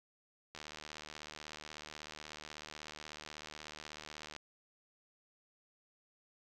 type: click train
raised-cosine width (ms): 0.2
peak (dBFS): -29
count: 292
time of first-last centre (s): 0.55-4.364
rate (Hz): 76.3
effects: none